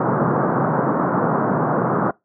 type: band-pass noise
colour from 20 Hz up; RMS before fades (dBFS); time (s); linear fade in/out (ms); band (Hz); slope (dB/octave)
pink; -19; 0-2.11; 5; 130 to 1400; 48
effects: noise-tail reverb RT60 0.2 s tail -23 dB re dry